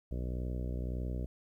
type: harmonic tone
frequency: 61.74 Hz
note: B1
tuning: in tune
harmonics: 1 / 2 / 3 / 4 / 5 / 6 / 7 / 8 / 9 / 10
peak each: -35 / -41 / -45 / -47 / -49 / -51 / -52 / -53 / -54 / -55 dBFS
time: 0.11-1.26 s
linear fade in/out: 5 ms
effects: 12-bit